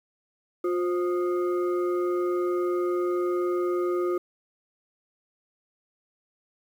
sine tone with frequency modulation, 355.6 Hz, F4, 31 cents sharp, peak -23 dBFS, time 0.64-4.18 s, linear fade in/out 5 ms, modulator 881 Hz, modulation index 0.56, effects 9-bit

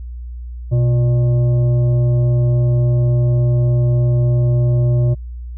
sine tone with frequency modulation, 123.47 Hz, B2, in tune, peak -11 dBFS, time 0.71-5.15 s, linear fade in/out 20 ms, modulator 477 Hz, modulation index 0.3, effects added 60 Hz sine -26 dBFS peak until 5.57 s

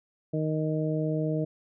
harmonic tone, 155.56 Hz, D#3, in tune, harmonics 1 / 2 / 3 / 4, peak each -28 / -31 / -33 / -34 dBFS, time 0.33-1.45 s, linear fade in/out 10 ms, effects none

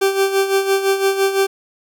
40% pulse tone with tremolo, 390 Hz, G4, 9 cents flat, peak -11 dBFS, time 0.01-1.47 s, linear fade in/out 10 ms, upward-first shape sine, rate 5.9 Hz, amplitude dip 65%, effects none

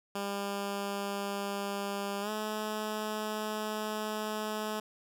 10% pulse tone with pitch glide, 200 to 214.4 Hz, G3 to A3, +35 to -45 cents, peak -25 dBFS, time 0.15-4.8 s, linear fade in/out 5 ms, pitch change +120 cents, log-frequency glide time 2.21-2.3 s, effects none

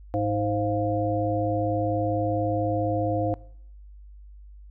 harmonic tone with a mistuned harmonic, 105 Hz, G#2, 19 cents sharp, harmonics 1 / 3 / 5 / 7, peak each -28 / -28 / -28 / -28 dBFS, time 0.14-3.34 s, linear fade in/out 0 ms, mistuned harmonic 7, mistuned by -86 cents, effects noise-tail reverb RT60 0.7 s tail -22 dB re dry + added 50 Hz sine -43 dBFS peak until 4.7 s

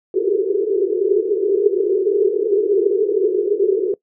pink band-pass noise, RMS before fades -17 dBFS, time 0.14-3.94 s, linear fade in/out 2 ms, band 370 to 440 Hz, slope 96 dB/octave, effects noise-tail reverb RT60 0.1 s tail -22 dB re dry

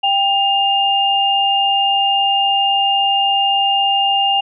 sine tone pair together, 789.7 / 2814 Hz, G5 / F7, +13 / +12 cents, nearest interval octave + minor seventh, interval 2199 cents, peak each -15 dBFS, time 0.03-4.41 s, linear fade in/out 10 ms, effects none

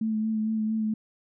sine tone with vibrato, 218.5 Hz, A3, 12 cents flat, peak -24 dBFS, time 0.01-0.94 s, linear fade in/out 5 ms, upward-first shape sine, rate 4.4 Hz, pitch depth 22 cents each way, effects none

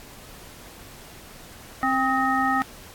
harmonic tone with a mistuned harmonic, 264.5 Hz, C4, 19 cents sharp, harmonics 1 / 3 / 5 / 7, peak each -26 / -24 / -24 / -27 dBFS, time 1.83-2.62 s, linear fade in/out 0 ms, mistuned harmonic 5, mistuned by -71 cents, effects pink hiss -45 dBFS RMS until 2.94 s + AAC 64 kbps

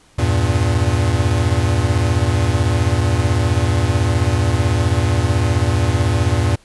square chord, E diminished, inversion none, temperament equal, 82.41 / 98 / 116.54 Hz, E2 / G2 / Bb2, 0 / 0 / 0 cents, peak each -19 dBFS, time 0.18-6.56 s, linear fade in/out 10 ms, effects pink hiss -51 dBFS RMS until 6.64 s + resampled to 24000 Hz

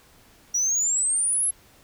sine exponential sweep, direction up, 5740 to 11175 Hz, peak -18 dBFS, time 0.54-1.51 s, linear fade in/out 10 ms, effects tanh soft clip ceiling -19 dBFS + pink hiss -55 dBFS RMS until 1.83 s

